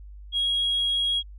sine tone, 3298 Hz, G#7, 13 cents flat, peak -20 dBFS, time 0.32-1.23 s, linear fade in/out 50 ms, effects tanh soft clip ceiling -19 dBFS + added 50 Hz sine -40 dBFS peak until 1.38 s

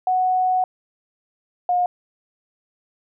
sine tone pair in turn, 740 / 716.4 Hz, F#5 / F5, 0 / +44 cents, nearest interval minor second, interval 56 cents, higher first, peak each -16 dBFS, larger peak neither, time 0.07-0.64 / 1.69-1.86 s, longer first, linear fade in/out 2 ms, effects none

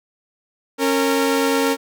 sawtooth tone pair together, 274.2 / 460 Hz, C#4 / A#4, -19 / -23 cents, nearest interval major sixth, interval 896 cents, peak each -15 dBFS, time 0.78-1.77 s, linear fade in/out 50 ms, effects none

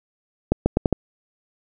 accelerating click train, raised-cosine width 2 ms, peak -3 dBFS, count 5, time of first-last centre 0.52-0.927 s, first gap 140 ms, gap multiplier 0.79, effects none

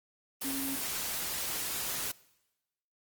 sine tone in noise, 271.7 Hz, C#4, 35 cents flat, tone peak -35 dBFS, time 0.44-0.76 s, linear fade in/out 10 ms, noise white, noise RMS -35 dBFS, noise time 0.41-2.12 s, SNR -3 dB, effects noise-tail reverb RT60 1.0 s tail -22 dB re dry + Opus 24 kbps

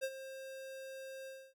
square tone with ADSR envelope, 532 Hz, C5, 29 cents sharp, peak -34 dBFS, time 0.01-1.54 s, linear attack 30 ms, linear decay 55 ms, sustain -12 dB, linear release 270 ms, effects none

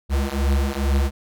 square beating tone pair, 67.8 / 70.1 Hz, C#2 / C#2, -38 / +20 cents, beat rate 2.3 Hz, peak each -22 dBFS, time 0.09-1.11 s, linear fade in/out 50 ms, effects none

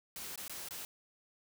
white noise with dropouts, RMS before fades -44 dBFS, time 0.16-0.85 s, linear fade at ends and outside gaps 1 ms, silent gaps 0.358-0.376 / 0.48-0.496 / 0.686-0.708 s, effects none

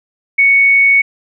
sine tone, 2222 Hz, C#7, 4 cents sharp, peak -6 dBFS, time 0.38-1.02 s, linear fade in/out 10 ms, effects none

